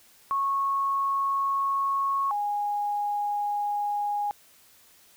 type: tone pair in turn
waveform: sine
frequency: 1100 / 823.7 Hz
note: C#6 / G#5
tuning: -14 / -14 cents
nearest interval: perfect fourth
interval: 500 cents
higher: first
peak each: -23 / -25 dBFS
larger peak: first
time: 0.31-2.31 / 2.31-4.31 s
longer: neither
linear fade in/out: 0 ms
effects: white hiss -57 dBFS RMS until 5.16 s